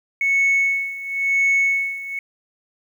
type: tone with tremolo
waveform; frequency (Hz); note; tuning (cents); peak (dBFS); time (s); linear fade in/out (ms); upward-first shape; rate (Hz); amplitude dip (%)
sine; 2208; C#7; -7; -12; 0.21-2.19; 2; sine; 0.96; 85
effects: tanh soft clip ceiling -12 dBFS + 8-bit